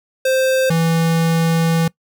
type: tone pair in turn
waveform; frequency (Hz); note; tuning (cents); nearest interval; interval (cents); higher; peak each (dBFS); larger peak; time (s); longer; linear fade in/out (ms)
square; 523.3 / 164.83; C5 / E3; 0 / 0; octave + minor sixth; 2000; first; -14; neither; 0.25-0.7 / 0.7-1.88; second; 5
effects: noise-tail reverb RT60 0.1 s tail -22 dB re dry